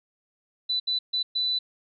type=tone bursts at uneven times; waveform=sine; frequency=3986 Hz; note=B7; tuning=15 cents sharp; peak=-23 dBFS; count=4; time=0.69-0.8 / 0.87-0.99 / 1.13-1.23 / 1.35-1.59 s; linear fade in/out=10 ms; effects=none

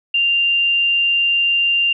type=tone; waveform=sine; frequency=2787 Hz; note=F7; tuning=4 cents flat; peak=-13 dBFS; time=0.14-1.93 s; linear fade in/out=5 ms; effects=none

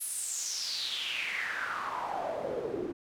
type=noise with band-pass filter sweep; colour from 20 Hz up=pink; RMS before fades=-35 dBFS; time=0-2.93 s; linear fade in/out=20 ms; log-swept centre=11000 to 310 Hz; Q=5.8; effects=none

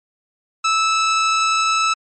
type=tone; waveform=sawtooth; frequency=1310 Hz; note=E6; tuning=11 cents flat; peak=-11 dBFS; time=0.64-1.94 s; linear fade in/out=10 ms; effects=MP3 32 kbps

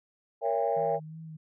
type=chord; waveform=sine; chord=A# diminished seventh; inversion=none; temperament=just; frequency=466.2 / 559.4 / 671.3 / 805.5 Hz; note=A#4 / C#5 / E5 / G5; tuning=0 / +16 / +31 / +47 cents; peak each=-30 dBFS; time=0.41-1 s; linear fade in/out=50 ms
type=tone with vibrato; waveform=sine; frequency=158.5 Hz; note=D#3; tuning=32 cents sharp; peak=-40 dBFS; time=0.76-1.37 s; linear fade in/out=10 ms; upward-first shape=sine; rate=2.8 Hz; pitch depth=33 cents each way
effects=tanh soft clip ceiling -16 dBFS

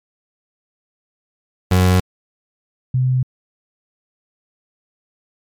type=tone pair in turn; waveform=30% pulse / sine; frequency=91.7 / 128.23 Hz; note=F#2 / C3; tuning=-15 / -35 cents; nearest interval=tritone; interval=580 cents; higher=second; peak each=-8 / -13 dBFS; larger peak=first; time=1.71-2 / 2.94-3.23 s; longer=neither; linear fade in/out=5 ms; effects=MP3 96 kbps

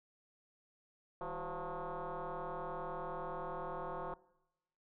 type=tone with frequency modulation; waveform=sine; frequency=197.9 Hz; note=G3; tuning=17 cents sharp; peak=-38 dBFS; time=1.21-4.14 s; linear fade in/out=2 ms; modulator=178 Hz; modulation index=5.8; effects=noise-tail reverb RT60 0.9 s tail -21 dB re dry + tanh soft clip ceiling -34 dBFS

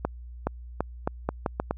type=accelerating click train; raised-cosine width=1 ms; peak=-11 dBFS; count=8; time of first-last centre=0.05-1.71 s; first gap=420 ms; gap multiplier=0.8; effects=added 60 Hz sine -39 dBFS peak until 1.77 s

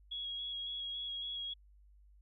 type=tone with vibrato; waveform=sine; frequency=3322 Hz; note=G#7; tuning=in tune; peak=-38 dBFS; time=0.11-1.54 s; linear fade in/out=10 ms; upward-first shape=square; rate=3.6 Hz; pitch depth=13 cents each way; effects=added 50 Hz sine -59 dBFS peak until 2.21 s

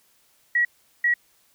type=tone bursts at uneven times; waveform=sine; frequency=1919 Hz; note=A#6; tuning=50 cents sharp; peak=-17 dBFS; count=2; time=0.55-0.65 / 1.04-1.14 s; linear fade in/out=5 ms; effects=white hiss -62 dBFS RMS until 1.54 s

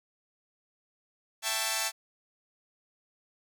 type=chord; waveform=5% pulse; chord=A dominant seventh; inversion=second; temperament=equal with one note detuned; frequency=665 / 784 / 880 / 1108.7 Hz; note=E5 / G5 / A5 / C#6; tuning=+15 / 0 / 0 / 0 cents; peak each=-23 / -24 / -20 / -25 dBFS; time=1.42-1.92 s; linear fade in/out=50 ms; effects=none

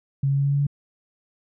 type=tone with pitch steps; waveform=sine; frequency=137.8 / 138.76 / 139.72 / 140.7 / 141.67 / 142.66 Hz; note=C#3 / C#3 / C#3 / C#3 / C#3 / D3; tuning=-10 / +2 / +14 / +26 / +38 / -50 cents; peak=-18 dBFS; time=0.23-0.668 s; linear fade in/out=5 ms; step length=73 ms; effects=none

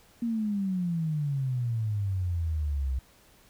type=exponential sweep; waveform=sine; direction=down; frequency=237.6 to 63.5 Hz; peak=-26 dBFS; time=0.22-2.99 s; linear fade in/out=5 ms; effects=pink hiss -59 dBFS RMS until 3.49 s

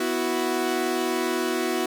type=chord; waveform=sawtooth; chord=B suspended fourth; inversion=none; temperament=equal; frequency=246.9 / 329.6 / 370 Hz; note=B3 / E4 / F#4; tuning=0 / 0 / 0 cents; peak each=-26 / -24 / -22 dBFS; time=0-1.86 s; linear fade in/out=5 ms; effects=none

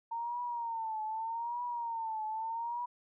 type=tone with vibrato; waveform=sine; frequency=916 Hz; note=A#5; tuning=31 cents flat; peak=-34 dBFS; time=0.11-2.86 s; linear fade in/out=10 ms; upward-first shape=triangle; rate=0.82 Hz; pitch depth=110 cents each way; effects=none

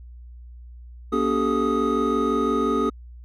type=tone cluster; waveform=triangle; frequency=237 / 282.7 / 387.8 / 433.7 / 1249 Hz; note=A#3 / C#4 / G4 / A4 / D#6; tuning=+29 / +34 / -19 / -25 / +6 cents; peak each=-24 dBFS; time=1.12-2.9 s; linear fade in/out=10 ms; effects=added 60 Hz sine -39 dBFS peak until 3.24 s

